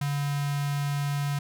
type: tone with notch filter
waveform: square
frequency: 143 Hz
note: D3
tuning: 46 cents flat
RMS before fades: -28 dBFS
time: 0.01-1.39 s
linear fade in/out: 5 ms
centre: 410 Hz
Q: 1
effects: none